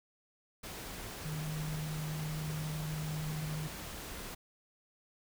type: tone in noise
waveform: sine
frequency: 154.2 Hz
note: D#3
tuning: 15 cents flat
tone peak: -36 dBFS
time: 1.25-3.68 s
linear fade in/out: 10 ms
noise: pink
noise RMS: -44 dBFS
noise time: 0.63-4.35 s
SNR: +5 dB
effects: none